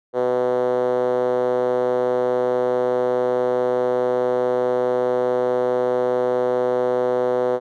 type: tone with band-pass filter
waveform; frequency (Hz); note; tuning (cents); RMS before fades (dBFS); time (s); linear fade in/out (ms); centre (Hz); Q
5% pulse; 124.7; B2; +17; -20; 0.13-7.6; 50; 470; 3.9
effects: none